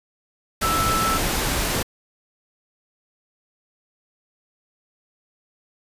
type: tone in noise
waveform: sine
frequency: 1322 Hz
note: E6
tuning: 5 cents sharp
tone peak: -21 dBFS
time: 0.62-1.18 s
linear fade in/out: 10 ms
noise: pink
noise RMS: -23 dBFS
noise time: 0.61-1.83 s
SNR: -1 dB
effects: resampled to 32000 Hz